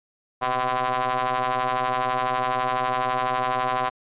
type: ring-modulated tone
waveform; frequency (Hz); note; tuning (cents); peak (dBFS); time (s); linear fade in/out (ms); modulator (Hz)
sawtooth; 126; B2; +35; -15; 0.41-3.9; 20; 888
effects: resampled to 8000 Hz